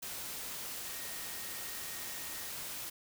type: tone in noise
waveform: sine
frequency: 1864.7 Hz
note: A#6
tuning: in tune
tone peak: -53 dBFS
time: 0.86-2.5 s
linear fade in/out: 10 ms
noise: white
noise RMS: -42 dBFS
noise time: 0.02-2.9 s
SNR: -14 dB
effects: none